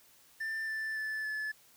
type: tone with pitch steps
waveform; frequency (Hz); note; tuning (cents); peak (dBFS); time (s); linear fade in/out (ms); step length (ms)
triangle; 1782 / 1763.6 / 1745.3 / 1727.3; A6 / A6 / A6 / A6; +22 / +4 / -15 / -32; -32; 0.4-1.52; 10; 280
effects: white hiss -62 dBFS RMS until 1.76 s

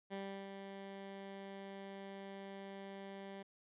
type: tone with ADSR envelope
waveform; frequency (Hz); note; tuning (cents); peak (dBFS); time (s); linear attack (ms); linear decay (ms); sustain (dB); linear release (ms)
15% pulse; 196; G3; 0; -35; 0.1-3.43; 32; 340; -6; 10
effects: resampled to 8000 Hz

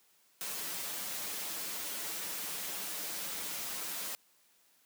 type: noise with comb filter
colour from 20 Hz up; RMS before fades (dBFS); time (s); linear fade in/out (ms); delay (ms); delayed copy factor
white; -39; 0.41-4.15; 0; 7.9; -0.6
effects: white hiss -68 dBFS RMS until 4.85 s + high-pass 150 Hz 12 dB/octave

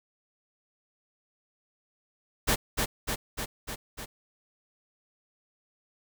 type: noise with echo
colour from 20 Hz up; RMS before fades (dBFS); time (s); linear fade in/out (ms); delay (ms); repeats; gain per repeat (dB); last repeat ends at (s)
pink; -24; 2.47-2.56; 20; 300; 5; -3; 4.06
effects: none

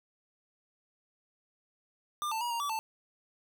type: tone with pitch steps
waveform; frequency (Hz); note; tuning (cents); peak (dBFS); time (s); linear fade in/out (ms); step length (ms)
square; 1197 / 889 / 958 / 934 / 1152 / 886; D6 / A5 / A#5 / A#5 / D6 / A5; +33 / +18 / +47 / +3 / -34 / +12; -32; 2.22-2.79; 0; 95
effects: none

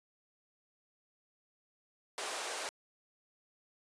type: high-pass noise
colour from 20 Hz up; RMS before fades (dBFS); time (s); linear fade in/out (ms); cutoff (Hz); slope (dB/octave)
pink; -39; 2.18-2.69; 0; 440; 24
effects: resampled to 22050 Hz

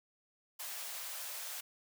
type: high-pass noise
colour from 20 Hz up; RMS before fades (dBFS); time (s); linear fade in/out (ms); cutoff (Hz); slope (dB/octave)
white; -43; 0.59-1.61; 10; 520; 48
effects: none

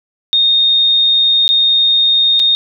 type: tone with dropouts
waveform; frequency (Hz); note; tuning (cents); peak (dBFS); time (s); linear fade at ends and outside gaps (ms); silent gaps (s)
sine; 3689; A#7; -19; -8; 0.33-2.55; 0; 1.479-1.49 / 2.395-2.399
effects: none

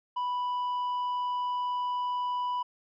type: tone with tanh clipping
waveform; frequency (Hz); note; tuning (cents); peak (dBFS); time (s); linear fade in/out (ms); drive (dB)
sine; 987.8; B5; 0; -29; 0.16-2.63; 10; 4
effects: none

